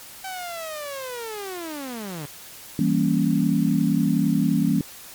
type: linear sweep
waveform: sawtooth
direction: down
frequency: 772 to 138.59 Hz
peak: -27 dBFS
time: 0.24-2.26 s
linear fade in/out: 5 ms
type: chord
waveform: sine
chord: E diminished seventh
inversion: none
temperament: equal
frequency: 164.81 / 196 / 233.1 / 277.2 Hz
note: E3 / G3 / Bb3 / Db4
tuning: 0 / 0 / 0 / 0 cents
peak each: -23 dBFS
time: 2.79-4.81 s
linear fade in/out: 2 ms
effects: white hiss -42 dBFS RMS until 5.14 s + MP3 96 kbps